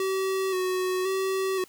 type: tone with vibrato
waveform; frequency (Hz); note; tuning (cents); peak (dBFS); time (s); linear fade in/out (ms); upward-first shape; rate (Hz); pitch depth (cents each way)
square; 376; F#4; +28; -25; 0-1.64; 2; square; 0.95; 29
effects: white hiss -55 dBFS RMS until 1.68 s + MP3 96 kbps